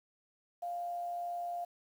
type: tone with amplitude modulation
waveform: sine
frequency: 698.5 Hz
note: F5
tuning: in tune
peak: -34 dBFS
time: 0.62-1.65 s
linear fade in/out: 10 ms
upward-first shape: sine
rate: 122 Hz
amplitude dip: 30%
effects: 10-bit